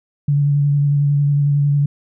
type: tone with vibrato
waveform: sine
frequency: 143.6 Hz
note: D3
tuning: 39 cents flat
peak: -12 dBFS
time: 0.28-1.86 s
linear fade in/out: 5 ms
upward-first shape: square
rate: 11 Hz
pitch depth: 15 cents each way
effects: none